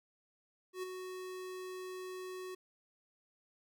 square tone with ADSR envelope, 370 Hz, F#4, in tune, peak -37 dBFS, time 0.73-2.55 s, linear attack 99 ms, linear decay 14 ms, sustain -6 dB, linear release 7 ms, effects none

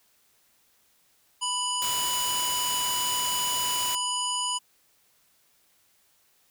harmonic tone, 987.8 Hz, B5, in tune, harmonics 1 / 3 / 5 / 7 / 9 / 10, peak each -31 / -30 / -38 / -33 / -37 / -38 dBFS, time 1.41-4.59 s, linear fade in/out 20 ms
white noise, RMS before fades -33 dBFS, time 1.82-3.95 s, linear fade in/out 0 ms
effects white hiss -65 dBFS RMS until 6.5 s

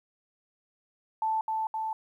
sine tone with echo, 880 Hz, A5, in tune, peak -25 dBFS, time 1.22-1.41 s, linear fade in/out 2 ms, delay 260 ms, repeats 2, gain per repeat -2 dB, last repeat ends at 1.93 s, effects 11-bit

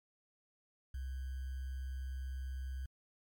sine tone with sample-and-hold, 65.41 Hz, C2, in tune, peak -38 dBFS, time 0.94-2.86 s, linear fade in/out 5 ms, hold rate 1575 Hz, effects MP3 96 kbps

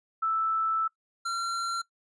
sine / square tone pair in turn, 1318.5 / 1367.8 Hz, E6 / F6, 0 / -36 cents, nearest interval minor second, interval 64 cents, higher second, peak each -24 / -29 dBFS, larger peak first, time 0.22-0.88 / 1.25-1.82 s, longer first, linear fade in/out 10 ms, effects noise-tail reverb RT60 0.1 s tail -20 dB re dry + resampled to 22050 Hz

